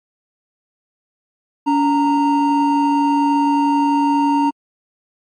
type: tone pair together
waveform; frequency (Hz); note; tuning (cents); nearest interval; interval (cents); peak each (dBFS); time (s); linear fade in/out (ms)
triangle; 284.8 / 925.9; C#4 / A#5; +47 / -12; octave + minor sixth; 2041; -13 / -14; 1.66-4.51; 20
effects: MP3 48 kbps